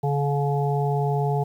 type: harmonic tone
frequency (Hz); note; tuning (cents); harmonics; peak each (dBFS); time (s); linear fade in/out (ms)
142.2; C#3; +45; 1 / 3 / 5 / 6; -22 / -27 / -29 / -30; 0.03-1.44; 10
effects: 9-bit